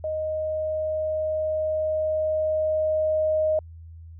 sine tone with level ramp, 622.3 Hz, D#5, in tune, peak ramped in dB -25 to -19 dBFS, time 0.04-3.59 s, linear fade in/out 2 ms, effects added 82 Hz sine -40 dBFS peak until 4.19 s

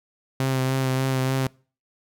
sawtooth tone with vibrato, 131.7 Hz, C3, 12 cents sharp, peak -17 dBFS, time 0.4-1.47 s, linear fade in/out 2 ms, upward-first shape sine, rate 3.4 Hz, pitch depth 22 cents each way, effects noise-tail reverb RT60 0.4 s tail -25 dB re dry

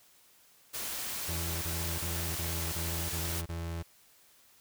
white noise, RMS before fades -37 dBFS, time 0.73-3.42 s, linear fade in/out 20 ms
35% pulse tone bursts, 83.8 Hz, E2, 29 cents sharp, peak -33 dBFS, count 7, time 1.28-3.828 s, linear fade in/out 10 ms, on 340 ms, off 28 ms
effects white hiss -62 dBFS RMS until 4.6 s

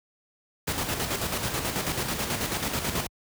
pink noise with tremolo, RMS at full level -27 dBFS, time 0.67-3.07 s, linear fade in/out 10 ms, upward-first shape square, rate 9.2 Hz, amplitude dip 45%, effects high-pass 60 Hz 12 dB/octave

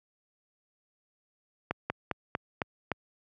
slowing click train, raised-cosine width 0.5 ms, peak -14 dBFS, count 6, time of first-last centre 1.71-2.917 s, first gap 190 ms, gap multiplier 1.12, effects high-pass 80 Hz 12 dB/octave

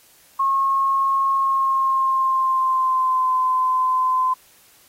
sine tone with pitch glide, 1085 to 1027.1 Hz, C#6 to C6, -37 to -32 cents, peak -16 dBFS, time 0.39-4.34 s, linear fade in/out 10 ms, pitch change -95 cents, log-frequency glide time 1.34-3.33 s, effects white hiss -53 dBFS RMS until 4.88 s + AAC 48 kbps

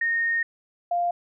sine tone pair in turn, 1847 / 698.3 Hz, A#6 / F5, -16 / 0 cents, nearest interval octave + perfect fourth, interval 1684 cents, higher first, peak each -21 dBFS, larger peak neither, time 0.01-0.43 / 0.91-1.11 s, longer first, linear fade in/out 5 ms, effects none

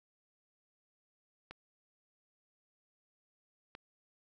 clicks, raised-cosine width 0.3 ms, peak -30 dBFS, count 2, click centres 1.51 / 3.751 s, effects none

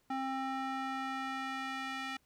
square tone with band-pass filter sweep, 265.8 Hz, C4, 27 cents sharp, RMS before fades -38 dBFS, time 0.1-2.17 s, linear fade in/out 5 ms, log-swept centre 880 to 2200 Hz, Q 1.1, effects pink hiss -73 dBFS RMS until 2.25 s

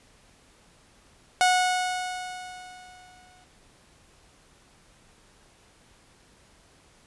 sawtooth tone with exponential decay, 732 Hz, F#5, 19 cents flat, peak -13 dBFS, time 1.41-3.44 s, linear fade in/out 0 ms, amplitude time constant 440 ms, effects pink hiss -58 dBFS RMS until 7.06 s + resampled to 24000 Hz

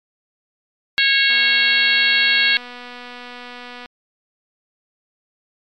harmonic tone, 548 Hz, C#5, 20 cents flat, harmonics 3 / 4 / 5 / 6 / 7 / 8, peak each -18 / -19 / -20 / -21 / -21 / -22 dBFS, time 0.98-2.57 s, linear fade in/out 0 ms
click train, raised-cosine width 0.3 ms, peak -20 dBFS, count 628, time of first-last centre 1.3-3.859 s, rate 245 Hz
effects MP3 96 kbps

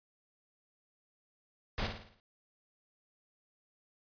pink noise with echo, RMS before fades -34 dBFS, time 1.78-1.87 s, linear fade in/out 0 ms, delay 55 ms, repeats 6, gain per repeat -6 dB, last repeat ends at 2.2 s, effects resampled to 11025 Hz

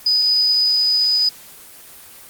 sine tone, 4978 Hz, D#8, in tune, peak -12 dBFS, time 0.06-1.29 s, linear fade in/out 5 ms, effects white hiss -41 dBFS RMS until 2.29 s + Opus 24 kbps

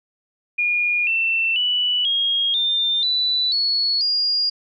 sine tone with pitch steps, 2432 / 2683 / 2960 / 3265 / 3602 / 3974 / 4384 / 4836 Hz, D#7 / E7 / F#7 / G#7 / A7 / B7 / C#8 / D8, -40 / +30 / 0 / -30 / +40 / +10 / -20 / +50 cents, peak -17 dBFS, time 0.58-4.5 s, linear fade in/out 10 ms, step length 490 ms, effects none

